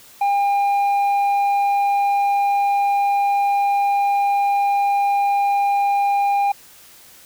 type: tone with tanh clipping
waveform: triangle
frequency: 804 Hz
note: G5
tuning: 44 cents sharp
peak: -16 dBFS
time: 0.21-6.52 s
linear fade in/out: 5 ms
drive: 9 dB
effects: white hiss -46 dBFS RMS until 7.25 s